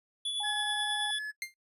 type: tone with tremolo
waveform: square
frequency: 3428 Hz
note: A7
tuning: 46 cents flat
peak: -31 dBFS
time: 0.25-1.19 s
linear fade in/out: 5 ms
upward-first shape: sine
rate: 9.3 Hz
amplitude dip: 35%
type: tone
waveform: sine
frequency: 830 Hz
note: G#5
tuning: 1 cent flat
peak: -36 dBFS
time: 0.4-1.11 s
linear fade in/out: 5 ms
type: tone with pitch glide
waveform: triangle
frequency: 1700 to 1709.8 Hz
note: G#6 to G#6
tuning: +40 to +50 cents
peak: -32 dBFS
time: 0.43-1.32 s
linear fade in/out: 20 ms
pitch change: +10 cents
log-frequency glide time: 0.77-0.98 s
type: tone with exponential decay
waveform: sawtooth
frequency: 2100 Hz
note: C7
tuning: 6 cents sharp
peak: -28 dBFS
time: 1.42-1.54 s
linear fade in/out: 1 ms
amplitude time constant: 26 ms
effects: noise-tail reverb RT60 0.1 s tail -22 dB re dry + resampled to 32000 Hz